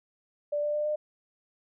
sine tone with pitch steps, 587 / 592.5 / 598 / 603.5 Hz, D5 / D5 / D5 / D5, -1 / +15 / +31 / +47 cents, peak -26 dBFS, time 0.52-0.96 s, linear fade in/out 10 ms, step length 110 ms, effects none

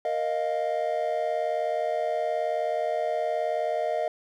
triangle chord, Bb suspended fourth, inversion none, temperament equal with one note detuned, 466.2 / 622.3 / 701.3 Hz, Bb4 / Eb5 / F5, 0 / 0 / +7 cents, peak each -30 / -25 / -27 dBFS, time 0.05-4.08 s, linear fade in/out 2 ms, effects tanh soft clip ceiling -15 dBFS

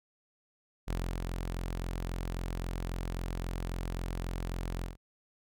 sawtooth tone with ADSR envelope, 43.72 Hz, F1, 3 cents sharp, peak -27 dBFS, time 0.87-4.97 s, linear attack 22 ms, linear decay 290 ms, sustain -3 dB, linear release 140 ms, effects none

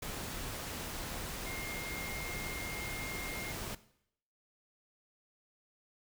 sine tone in noise, 2127 Hz, C7, 28 cents sharp, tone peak -43 dBFS, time 1.46-3.52 s, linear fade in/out 5 ms, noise pink, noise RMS -41 dBFS, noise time 0.02-3.75 s, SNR -5 dB, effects noise-tail reverb RT60 0.7 s tail -17 dB re dry

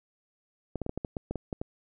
clicks, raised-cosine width 2 ms, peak -19 dBFS, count 11, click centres 0.757 / 0.817 / 0.864 / 0.894 / 0.976 / 1.048 / 1.168 / 1.31 / 1.357 / 1.528 / 1.615 s, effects none

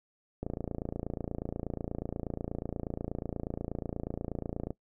click train, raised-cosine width 2 ms, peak -21 dBFS, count 122, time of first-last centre 0.43-4.706 s, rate 28.3 Hz, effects noise-tail reverb RT60 0.1 s tail -20 dB re dry

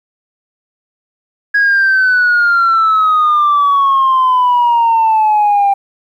sine exponential sweep, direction down, 1661.2 to 790 Hz, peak -6 dBFS, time 1.54-5.74 s, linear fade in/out 10 ms, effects tanh soft clip ceiling -5 dBFS + 8-bit

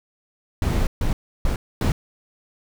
brown noise bursts at uneven times, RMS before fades -20 dBFS, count 4, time 0.62-0.87 / 1.01-1.13 / 1.45-1.56 / 1.81-1.92 s, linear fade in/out 2 ms, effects none

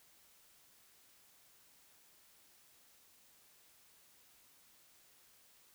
silence, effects white hiss -66 dBFS RMS until 5.74 s

